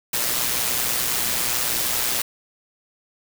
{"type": "noise with amplitude modulation", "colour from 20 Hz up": "white", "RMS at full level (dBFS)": -21, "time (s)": [0.13, 2.22], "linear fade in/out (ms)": 5, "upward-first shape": "sine", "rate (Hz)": 121, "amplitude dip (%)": 45, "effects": []}